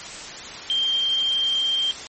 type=tone in noise; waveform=sine; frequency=3167 Hz; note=G7; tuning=17 cents sharp; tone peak=-19 dBFS; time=0.7-1.91 s; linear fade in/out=0 ms; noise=white; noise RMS=-35 dBFS; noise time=0-2.07 s; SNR=+13 dB; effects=MP3 32 kbps